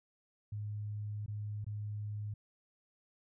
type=tone with dropouts; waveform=sine; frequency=104.7 Hz; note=G#2; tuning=15 cents sharp; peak=-37 dBFS; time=0.52-2.34 s; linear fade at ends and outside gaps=5 ms; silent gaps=1.262-1.28 / 1.645-1.665 s; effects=none